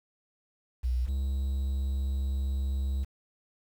sine / triangle tone pair in turn, 61.74 / 67.72 Hz, B1 / C#2, 0 / -40 cents, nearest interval major second, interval 160 cents, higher second, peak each -25 dBFS, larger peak neither, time 0.83-1.07 / 1.07-3.05 s, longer second, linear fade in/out 20 ms, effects 9-bit

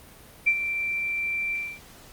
sine tone with ADSR envelope, 2349 Hz, D7, in tune, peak -15 dBFS, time 0.46-1.8 s, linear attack 17 ms, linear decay 61 ms, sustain -10 dB, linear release 270 ms, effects pink hiss -49 dBFS RMS until 2.12 s + Opus 32 kbps

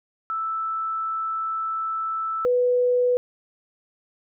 sine tone pair in turn, 1318.5 / 493.9 Hz, E6 / B4, 0 / 0 cents, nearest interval octave + perfect fourth, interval 1700 cents, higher first, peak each -24 / -17 dBFS, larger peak second, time 0.3-2.45 / 2.45-3.17 s, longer first, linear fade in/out 0 ms, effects none

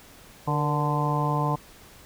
harmonic tone with a mistuned harmonic, 147.3 Hz, D3, 6 cents sharp, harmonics 1 / 2 / 3 / 4 / 5 / 6 / 7, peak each -25 / -33 / -34 / -35 / -33 / -30 / -29 dBFS, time 0.47-1.56 s, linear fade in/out 10 ms, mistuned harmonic 3, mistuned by +80 cents, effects pink hiss -50 dBFS RMS until 2.05 s

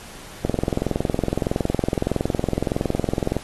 click train, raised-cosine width 2 ms, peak -7 dBFS, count 64, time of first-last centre 0.45-3.367 s, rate 21.6 Hz, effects pink hiss -41 dBFS RMS until 3.43 s + AAC 32 kbps

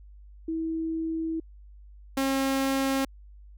sine / sawtooth tone pair in turn, 324.1 / 269.8 Hz, E4 / C#4, -29 / -47 cents, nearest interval minor third, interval 318 cents, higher first, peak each -27 / -20 dBFS, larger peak second, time 0.48-1.4 / 2.17-3.05 s, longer first, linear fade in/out 5 ms, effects added 50 Hz sine -46 dBFS peak until 3.57 s

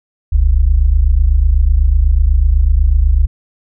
sine tone pair together, 41.15 / 69.2 Hz, E1 / C#2, -2 / -2 cents, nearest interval major sixth, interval 900 cents, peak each -10 dBFS, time 0.32-3.27 s, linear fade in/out 10 ms, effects none

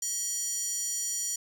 square tone with high-pass filter, 639 Hz, D#5, 46 cents sharp, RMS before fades -32 dBFS, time 0.02-1.36 s, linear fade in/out 5 ms, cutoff 6500 Hz, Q 6.1, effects none

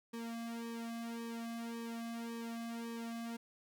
sawtooth tone with flanger, 231.4 Hz, A#3, 13 cents flat, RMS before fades -43 dBFS, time 0.13-3.37 s, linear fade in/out 10 ms, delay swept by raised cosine 1.4 to 2.21 ms, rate 1.8 Hz, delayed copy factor -1, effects none

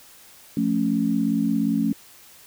sine chord, F augmented, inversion none, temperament equal, 174.61 / 220 / 277.2 Hz, F3 / A3 / C#4, 0 / 0 / 0 cents, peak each -27 / -22 / -23 dBFS, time 0.57-1.93 s, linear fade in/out 2 ms, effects white hiss -49 dBFS RMS until 2.46 s

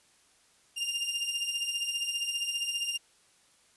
sawtooth beating tone pair, 2794 / 2809 Hz, F7 / F7, 0 / +9 cents, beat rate 15 Hz, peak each -30 dBFS, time 0.76-2.98 s, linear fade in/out 20 ms, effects white hiss -64 dBFS RMS until 3.76 s + resampled to 24000 Hz

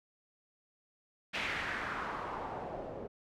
white noise with low-pass filter sweep, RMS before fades -39 dBFS, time 1.33-3.08 s, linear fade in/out 20 ms, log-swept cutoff 2600 to 470 Hz, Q 2.1, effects none

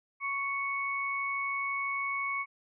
sine tone pair together, 1109.8 / 2217 Hz, C#6 / C#7, +2 / 0 cents, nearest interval octave, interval 1198 cents, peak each -34 / -32 dBFS, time 0.2-2.46 s, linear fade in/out 50 ms, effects none

